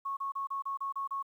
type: tone bursts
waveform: sine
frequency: 1100 Hz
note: C#6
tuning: 14 cents flat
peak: -32 dBFS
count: 8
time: 0.05-1.227 s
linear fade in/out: 10 ms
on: 120 ms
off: 31 ms
effects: 11-bit